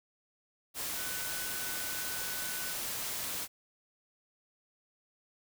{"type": "tone in noise", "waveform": "sine", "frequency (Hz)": 1497, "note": "F#6", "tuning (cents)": 20, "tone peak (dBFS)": -44, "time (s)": [0.94, 2.76], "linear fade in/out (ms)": 50, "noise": "white", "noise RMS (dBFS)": -37, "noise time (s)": [0.74, 3.48], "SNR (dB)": -10, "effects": []}